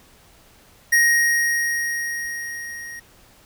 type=tone with level ramp; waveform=square; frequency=1875 Hz; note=A#6; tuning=10 cents sharp; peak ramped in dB=-13 to -34 dBFS; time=0.92-3 s; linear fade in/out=10 ms; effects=pink hiss -52 dBFS RMS until 3.45 s